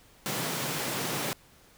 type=high-pass noise; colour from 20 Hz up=pink; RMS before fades=-32 dBFS; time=0.26-1.33 s; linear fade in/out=0 ms; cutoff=120 Hz; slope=48 dB/octave; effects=pink hiss -58 dBFS RMS until 1.77 s